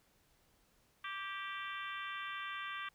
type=harmonic tone with a mistuned harmonic; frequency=389.8 Hz; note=G4; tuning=10 cents flat; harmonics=3 / 4 / 5 / 6 / 7 / 8 / 9; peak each=-44 / -46 / -48 / -50 / -51 / -52 / -53 dBFS; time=1.04-2.89 s; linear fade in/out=5 ms; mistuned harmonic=4; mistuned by=+28 cents; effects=pink hiss -72 dBFS RMS until 2.94 s